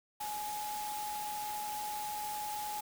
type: tone in noise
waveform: sine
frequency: 840 Hz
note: G#5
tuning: 19 cents sharp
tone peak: -37 dBFS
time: 0.2-2.81 s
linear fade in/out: 10 ms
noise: white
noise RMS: -44 dBFS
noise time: 0.2-2.81 s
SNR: +4 dB
effects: none